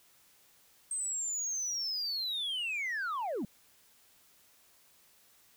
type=linear sweep; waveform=sine; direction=down; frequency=8372 to 171.5 Hz; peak=-30 dBFS; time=0.91-3.45 s; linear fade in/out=2 ms; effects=tanh soft clip ceiling -31 dBFS + white hiss -64 dBFS RMS until 5.56 s